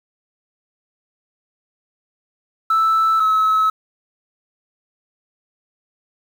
sine tone pair in turn, 1318 / 1291.6 Hz, E6 / E6, -1 / -36 cents, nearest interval unison, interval 35 cents, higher first, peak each -11 dBFS, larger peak neither, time 2.7-3.2 / 3.2-3.7 s, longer neither, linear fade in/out 5 ms, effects tanh soft clip ceiling -11 dBFS + 7-bit

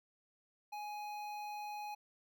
square tone with notch filter, 835 Hz, G#5, 9 cents sharp, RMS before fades -44 dBFS, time 0.72-1.95 s, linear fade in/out 10 ms, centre 8700 Hz, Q 0.66, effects none

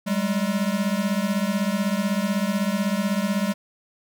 square beating tone pair, 192.8 / 208.8 Hz, G3 / G#3, -28 / +10 cents, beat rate 16 Hz, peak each -25 dBFS, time 0.06-3.54 s, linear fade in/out 20 ms, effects none

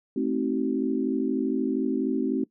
sine chord, A diminished seventh, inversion none, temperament just, 220 / 264 / 316.8 / 380.2 Hz, A3 / C4 / Eb4 / Gb4, 0 / +16 / +31 / +47 cents, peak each -30 / -26 / -30 / -30 dBFS, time 0.16-2.44 s, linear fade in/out 5 ms, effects noise-tail reverb RT60 0.1 s tail -20 dB re dry

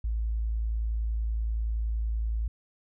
sine tone, 55.3 Hz, A1, 9 cents sharp, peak -26 dBFS, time 0.04-2.48 s, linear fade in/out 5 ms, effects none

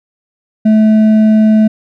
triangle tone with hard clipping, 216.8 Hz, A3, 25 cents flat, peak -6 dBFS, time 0.65-1.68 s, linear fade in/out 10 ms, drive 8 dB, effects none

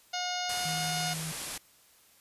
harmonic tone, 720 Hz, F#5, 47 cents flat, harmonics 1 / 2 / 3 / 4 / 5 / 6 / 7 / 8 / 9, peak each -35 / -40 / -42 / -40 / -41 / -41 / -40 / -46 / -42 dBFS, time 0.13-1.14 s, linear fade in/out 10 ms
white low-pass noise, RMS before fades -39 dBFS, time 0.49-1.58 s, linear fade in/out 5 ms, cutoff 12000 Hz, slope 96 dB/octave
sine tone, 160 Hz, D#3, 49 cents sharp, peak -36 dBFS, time 0.65-1.32 s, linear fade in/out 5 ms
effects white hiss -61 dBFS RMS until 2.2 s + resampled to 32000 Hz

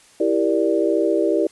sine chord, E half-diminished seventh, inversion none, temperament equal, 329.6 / 392 / 466.2 / 587.3 Hz, E4 / G4 / Bb4 / D5, 0 / 0 / 0 / 0 cents, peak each -20 / -21 / -23 / -22 dBFS, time 0.2-1.47 s, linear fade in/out 5 ms, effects white hiss -51 dBFS RMS until 1.51 s + resampled to 24000 Hz

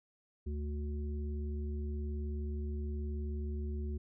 harmonic tone, 73.42 Hz, D2, in tune, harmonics 1 / 3 / 5, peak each -35 / -45 / -47 dBFS, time 0.46-3.98 s, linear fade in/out 10 ms, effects none

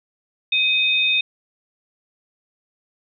sine tone pair together, 2523 / 3645 Hz, D#7 / A#7, +23 / -40 cents, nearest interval tritone, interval 637 cents, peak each -18 / -19 dBFS, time 0.52-1.21 s, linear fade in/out 5 ms, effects none

